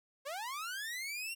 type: linear sweep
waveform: sawtooth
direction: up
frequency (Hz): 523.3 to 2794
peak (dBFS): -35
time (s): 0.25-1.35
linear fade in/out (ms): 20
effects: none